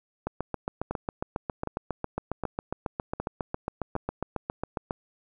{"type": "two click trains", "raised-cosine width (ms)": 1, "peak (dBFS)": [-15, -16], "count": [35, 5], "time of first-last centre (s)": [[0.27, 4.908], [0.91, 3.963]], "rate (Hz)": [7.33, 1.31], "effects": []}